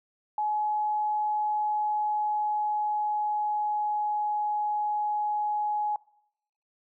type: tone with pitch glide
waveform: sine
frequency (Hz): 846 to 839.7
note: G#5 to G#5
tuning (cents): +32 to +19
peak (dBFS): -25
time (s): 0.38-5.96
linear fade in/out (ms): 2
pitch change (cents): -13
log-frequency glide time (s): 1.23-4.45
effects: noise-tail reverb RT60 0.8 s tail -23 dB re dry